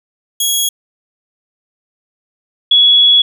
15% pulse / sine tone pair in turn, 3322 / 3370 Hz, G#7 / G#7, 0 / +25 cents, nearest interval unison, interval 25 cents, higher second, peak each -5 dBFS, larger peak neither, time 0.4-0.69 / 2.71-3.22 s, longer second, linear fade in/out 5 ms, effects none

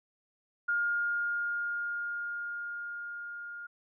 sine tone with level ramp, 1416 Hz, F6, 23 cents sharp, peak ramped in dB -26 to -40 dBFS, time 0.68-3.67 s, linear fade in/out 10 ms, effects none

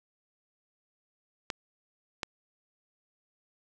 clicks, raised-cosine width 0.2 ms, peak -14 dBFS, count 2, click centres 1.502 / 2.232 s, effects none

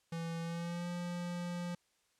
square tone with pitch glide, 166.3 to 175.17 Hz, E3 to F3, +16 to +6 cents, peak -38 dBFS, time 0.12-1.75 s, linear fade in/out 5 ms, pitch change +90 cents, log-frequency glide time 0.41-0.88 s, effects white hiss -75 dBFS RMS until 2.19 s + low-pass 9000 Hz 12 dB/octave

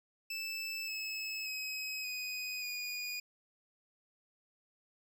25% pulse tone with pitch steps, 2637 / 2590 / 2544 / 2499 / 2455 Hz, E7 / E7 / D#7 / D#7 / D#7, 0 / -31 / +38 / +7 / -24 cents, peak -34 dBFS, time 0.3-3.2 s, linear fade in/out 5 ms, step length 580 ms, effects none

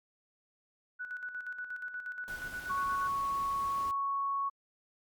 sine tone with tremolo, 1480 Hz, F#6, in tune, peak -36 dBFS, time 0.99-3.09 s, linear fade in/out 20 ms, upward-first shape square, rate 8.4 Hz, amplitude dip 55%
pink noise, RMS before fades -49 dBFS, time 2.28-3.91 s, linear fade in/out 0 ms
sine tone, 1108.7 Hz, C#6, in tune, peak -30 dBFS, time 2.69-4.5 s, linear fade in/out 20 ms
effects Opus 48 kbps

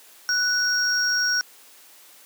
triangle tone pair together, 1480 / 5588 Hz, F#6 / F8, 0 / 0 cents, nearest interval octave + major seventh, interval 2300 cents, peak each -21 dBFS, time 0.29-1.41 s, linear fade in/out 0 ms, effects white hiss -50 dBFS RMS until 2.25 s + high-pass 300 Hz 12 dB/octave

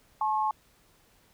sine tone pair together, 860 / 1083.5 Hz, A5 / C#6, -40 / -40 cents, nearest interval major third, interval 400 cents, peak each -26 / -29 dBFS, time 0.21-0.51 s, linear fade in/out 2 ms, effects pink hiss -63 dBFS RMS until 1.33 s

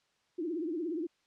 sine tone with vibrato, 329.6 Hz, E4, in tune, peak -32 dBFS, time 0.38-1.07 s, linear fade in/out 10 ms, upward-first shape triangle, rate 17 Hz, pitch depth 190 cents each way, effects white hiss -73 dBFS RMS until 1.26 s + low-pass 5000 Hz 12 dB/octave

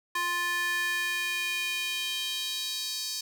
square tone with high-pass filter sweep, 350 Hz, F4, 4 cents sharp, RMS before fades -31 dBFS, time 0.15-3.21 s, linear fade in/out 5 ms, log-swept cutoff 1300 to 4900 Hz, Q 2.8, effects none

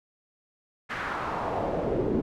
brown noise with band-pass filter sweep, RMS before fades -29 dBFS, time 0.89-2.22 s, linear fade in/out 20 ms, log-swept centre 1800 to 300 Hz, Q 2, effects none

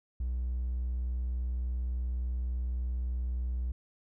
triangle tone, 61.74 Hz, B1, in tune, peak -27 dBFS, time 0.2-3.72 s, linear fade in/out 5 ms, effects tanh soft clip ceiling -25 dBFS

